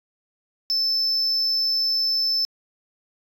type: tone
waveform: sine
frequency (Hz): 5274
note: E8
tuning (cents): 0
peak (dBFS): -17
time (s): 0.7-2.45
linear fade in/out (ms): 0
effects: tanh soft clip ceiling -18 dBFS